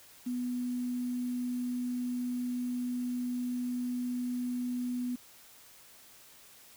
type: tone with quantisation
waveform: sine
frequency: 246.9 Hz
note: B3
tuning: in tune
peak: -31 dBFS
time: 0.26-5.16 s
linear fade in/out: 10 ms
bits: 9
effects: white hiss -56 dBFS RMS until 6.76 s